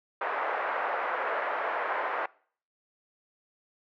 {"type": "band-pass noise", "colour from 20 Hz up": "pink", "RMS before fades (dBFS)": -31, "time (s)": [0.21, 2.26], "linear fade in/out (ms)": 5, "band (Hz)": [550, 1800], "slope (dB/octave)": 24, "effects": ["noise-tail reverb RT60 0.5 s tail -23 dB re dry"]}